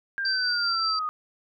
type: exponential sweep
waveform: sine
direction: down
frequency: 1610 to 1230 Hz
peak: -26 dBFS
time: 0.18-1.09 s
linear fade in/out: 0 ms
type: tone with tremolo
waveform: sine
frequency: 4699 Hz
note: D8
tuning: in tune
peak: -24 dBFS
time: 0.25-0.99 s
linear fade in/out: 2 ms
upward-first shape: sine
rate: 5.2 Hz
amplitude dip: 25%
effects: none